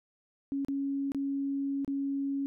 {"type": "tone with dropouts", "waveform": "sine", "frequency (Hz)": 276.9, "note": "C#4", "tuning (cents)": -2, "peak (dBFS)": -29, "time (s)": [0.52, 2.46], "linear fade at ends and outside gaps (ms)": 0, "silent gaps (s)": [[0.648, 0.684], [1.119, 1.147], [1.847, 1.878]], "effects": []}